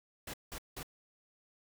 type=noise bursts; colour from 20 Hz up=pink; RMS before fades=-43 dBFS; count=3; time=0.27-0.831 s; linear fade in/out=5 ms; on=67 ms; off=180 ms; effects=none